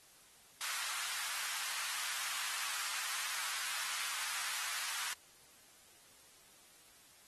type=high-pass noise; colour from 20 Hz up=pink; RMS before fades=-40 dBFS; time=0.61-5.13 s; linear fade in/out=0 ms; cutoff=1100 Hz; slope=24 dB/octave; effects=white hiss -62 dBFS RMS until 7.27 s + AAC 32 kbps